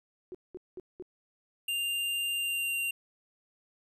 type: tone bursts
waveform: sine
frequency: 366.5 Hz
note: F#4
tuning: 16 cents flat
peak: -38 dBFS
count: 4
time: 0.32-1.024 s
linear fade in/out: 0 ms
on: 26 ms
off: 200 ms
type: tone with pitch glide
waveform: square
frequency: 2794 to 2771 Hz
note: F7 to F7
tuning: 0 to -14 cents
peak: -30 dBFS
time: 1.68-2.91 s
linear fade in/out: 5 ms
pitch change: -14 cents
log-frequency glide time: 2.34-2.76 s
effects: none